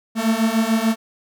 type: beating tone pair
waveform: 45% pulse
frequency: 220 / 226.8 Hz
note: A3 / A#3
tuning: 0 / -47 cents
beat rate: 6.8 Hz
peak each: -20 / -19 dBFS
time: 0.15-0.96 s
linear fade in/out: 50 ms
effects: none